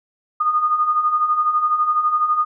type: beating tone pair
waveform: sine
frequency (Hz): 1218 / 1230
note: D#6 / D#6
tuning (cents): -37 / -20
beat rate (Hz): 12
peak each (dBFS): -23 / -16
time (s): 0.4-2.45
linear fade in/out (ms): 10
effects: none